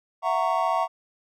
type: chord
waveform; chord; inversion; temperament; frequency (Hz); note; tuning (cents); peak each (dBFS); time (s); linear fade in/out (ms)
triangle; F# dominant seventh; third; just; 666 / 740 / 925 / 1110; E5 / F#5 / A#5 / C#6; +18 / 0 / -14 / +2; -25; 0.22-0.88; 50
effects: none